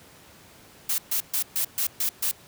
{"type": "noise bursts", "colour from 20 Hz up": "blue", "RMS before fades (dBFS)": -25, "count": 7, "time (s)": [0.89, 2.314], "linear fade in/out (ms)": 5, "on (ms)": 92, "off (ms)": 130, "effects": ["pink hiss -51 dBFS RMS until 2.47 s", "high-pass 80 Hz 12 dB/octave"]}